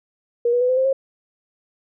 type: tone with pitch steps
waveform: sine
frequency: 475 / 486.9 / 499.2 / 511.7 / 524.6 / 537.8 Hz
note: A#4 / B4 / B4 / C5 / C5 / C5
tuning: +33 / -25 / +19 / -39 / +4 / +47 cents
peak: -15 dBFS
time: 0.45-0.93 s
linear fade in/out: 5 ms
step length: 80 ms
effects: none